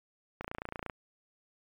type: click train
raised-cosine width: 0.5 ms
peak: -22 dBFS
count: 15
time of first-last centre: 0.41-0.898 s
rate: 28.7 Hz
effects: MP3 96 kbps